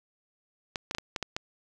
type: clicks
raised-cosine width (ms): 0.2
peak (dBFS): -14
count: 7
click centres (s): 0.758 / 0.911 / 0.949 / 0.984 / 1.162 / 1.227 / 1.365
effects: none